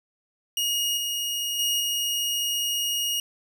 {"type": "tone with level steps", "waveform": "sawtooth", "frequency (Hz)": 2871, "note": "F7", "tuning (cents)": 47, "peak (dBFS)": [-20, -23, -19, -21], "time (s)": [0.57, 3.2], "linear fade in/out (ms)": 2, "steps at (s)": [0.97, 1.59, 1.8], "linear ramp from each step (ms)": 2, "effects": []}